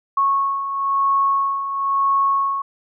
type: beating tone pair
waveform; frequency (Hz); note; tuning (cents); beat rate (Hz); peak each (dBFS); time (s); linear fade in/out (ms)
sine; 1100 / 1101; C#6 / C#6; -14 / -12; 1; -24 / -17; 0.17-2.62; 5
effects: none